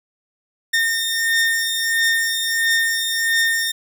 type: beating tone pair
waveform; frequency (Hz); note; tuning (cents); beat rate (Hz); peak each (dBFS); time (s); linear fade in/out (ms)
sawtooth; 1825 / 1826.5; A#6 / A#6; -37 / -36; 1.5; -15 / -19; 0.73-3.72; 10
effects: none